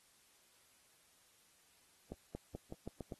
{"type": "accelerating click train", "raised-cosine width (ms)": 2, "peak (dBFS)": -30, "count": 7, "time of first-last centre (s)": [2.12, 3.122], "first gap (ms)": 230, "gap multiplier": 0.87, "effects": ["white hiss -69 dBFS RMS until 3.19 s", "AAC 32 kbps"]}